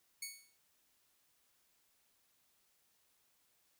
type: tone with exponential decay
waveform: 10% pulse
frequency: 2222 Hz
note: C#7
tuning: 4 cents sharp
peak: -30 dBFS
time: 0.22-0.57 s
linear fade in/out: 5 ms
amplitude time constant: 74 ms
effects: white hiss -75 dBFS RMS until 3.79 s